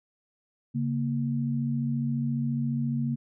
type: tone pair together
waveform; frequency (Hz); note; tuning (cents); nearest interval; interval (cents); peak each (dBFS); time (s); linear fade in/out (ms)
sine; 138.6 / 233.1; C#3 / A#3; 0 / 0; major sixth; 900; -28 / -28; 0.74-3.16; 20
effects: none